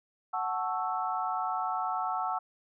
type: chord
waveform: sine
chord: F# minor seventh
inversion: none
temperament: equal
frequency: 740 / 880 / 1108.7 / 1318.5 Hz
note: F#5 / A5 / C#6 / E6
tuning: 0 / 0 / 0 / 0 cents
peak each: -33 / -35 / -37 / -34 dBFS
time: 0.33-2.39 s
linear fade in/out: 10 ms
effects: none